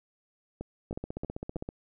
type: two click trains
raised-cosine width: 2 ms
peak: -22 / -23 dBFS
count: 13 / 4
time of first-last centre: 0.91-1.689 / 0.61-1.565 s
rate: 15.4 / 3.14 Hz
effects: none